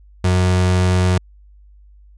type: tone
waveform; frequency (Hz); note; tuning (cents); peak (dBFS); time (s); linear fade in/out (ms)
35% pulse; 91.3; F#2; -23; -11; 0.24-1.18; 5
effects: added 50 Hz sine -43 dBFS peak until 2.17 s + resampled to 22050 Hz